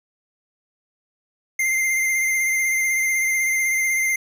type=tone with vibrato; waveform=square; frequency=2093 Hz; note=C7; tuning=in tune; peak=-19 dBFS; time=1.59-4.16 s; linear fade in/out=5 ms; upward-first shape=triangle; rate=16 Hz; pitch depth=26 cents each way; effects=none